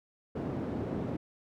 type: band-pass noise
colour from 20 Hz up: white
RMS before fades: -35 dBFS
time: 0.35-1.17 s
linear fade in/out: 10 ms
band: 100 to 320 Hz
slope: 12 dB/octave
effects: none